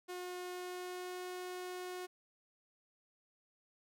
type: tone with pitch glide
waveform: sawtooth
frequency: 360.6 to 363.3 Hz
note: F#4 to F#4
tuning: -45 to -32 cents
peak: -38 dBFS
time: 0.08-2.07 s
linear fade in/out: 20 ms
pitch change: +13 cents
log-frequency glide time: 0.47-1.24 s
effects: none